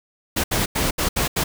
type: noise bursts at uneven times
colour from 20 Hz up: pink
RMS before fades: -21 dBFS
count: 6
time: 0.36-0.44 / 0.51-0.66 / 0.75-0.91 / 0.98-1.09 / 1.16-1.28 / 1.36-1.44 s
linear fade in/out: 10 ms
effects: none